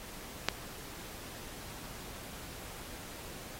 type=click; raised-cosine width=0.2 ms; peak=-8 dBFS; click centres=0.486 s; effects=pink hiss -47 dBFS RMS until 3.59 s + AAC 48 kbps